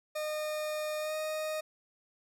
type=tone with pitch glide; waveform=40% pulse; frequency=611 to 620.6 Hz; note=D#5 to D#5; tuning=-32 to -5 cents; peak=-32 dBFS; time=0.15-1.61 s; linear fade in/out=10 ms; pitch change=+27 cents; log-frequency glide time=0.99-1.15 s; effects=none